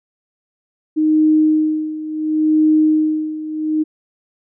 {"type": "tone with tremolo", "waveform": "sine", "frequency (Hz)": 310, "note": "D#4", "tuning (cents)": -6, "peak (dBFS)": -9, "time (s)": [0.96, 3.84], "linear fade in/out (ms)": 20, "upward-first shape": "sine", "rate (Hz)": 0.71, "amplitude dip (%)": 80, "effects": []}